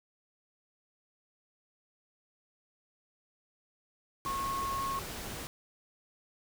sine tone in noise, 1092 Hz, C#6, 26 cents flat, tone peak -32 dBFS, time 4.26-4.99 s, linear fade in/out 0 ms, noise pink, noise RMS -41 dBFS, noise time 4.25-5.47 s, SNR +6 dB, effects none

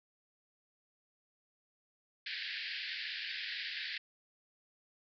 pink band-pass noise, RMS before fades -41 dBFS, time 2.26-3.98 s, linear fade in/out 5 ms, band 1600 to 4900 Hz, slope 96 dB/octave, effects none

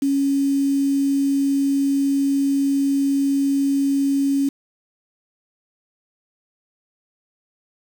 sine tone with quantisation, 277.2 Hz, C#4, in tune, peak -16 dBFS, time 0.02-4.49 s, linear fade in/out 5 ms, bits 6, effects none

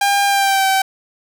sawtooth tone with pitch glide, 802 to 770.7 Hz, G5 to G5, +39 to -30 cents, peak -9 dBFS, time 0.01-0.82 s, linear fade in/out 5 ms, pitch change -69 cents, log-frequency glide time 0.26-0.67 s, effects none

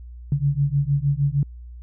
sine beating tone pair, 138.59 / 145.09 Hz, C#3 / D3, 0 / -21 cents, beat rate 6.5 Hz, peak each -21 dBFS, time 0.32-1.43 s, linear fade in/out 2 ms, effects added 60 Hz sine -36 dBFS peak until 1.82 s

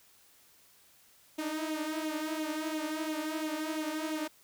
sawtooth tone with flanger, 311.1 Hz, D#4, in tune, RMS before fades -35 dBFS, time 1.38-4.28 s, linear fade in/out 10 ms, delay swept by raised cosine 0.29 to 5.89 ms, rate 2.9 Hz, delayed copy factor +0.6, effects white hiss -62 dBFS RMS until 4.43 s

